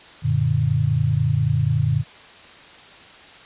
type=chord; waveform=sine; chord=Gb augmented; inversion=none; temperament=equal; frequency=92.5 / 116.54 / 146.83 Hz; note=Gb2 / Bb2 / D3; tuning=0 / 0 / 0 cents; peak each=-24 / -20 / -20 dBFS; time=0.22-2.04 s; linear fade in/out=50 ms; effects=white hiss -44 dBFS RMS until 3.45 s + resampled to 8000 Hz